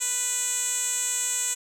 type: tone with band-pass filter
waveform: 10% pulse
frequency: 493.9 Hz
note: B4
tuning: in tune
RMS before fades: -27 dBFS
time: 0-1.55 s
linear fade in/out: 20 ms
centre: 7800 Hz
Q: 3.7
effects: none